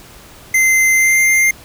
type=tone with pitch glide; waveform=square; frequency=2074 to 2101 Hz; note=C7 to C7; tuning=-16 to +7 cents; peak=-10 dBFS; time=0.54-1.51 s; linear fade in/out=5 ms; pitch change=+23 cents; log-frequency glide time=0.95-1.21 s; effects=pink hiss -40 dBFS RMS until 1.64 s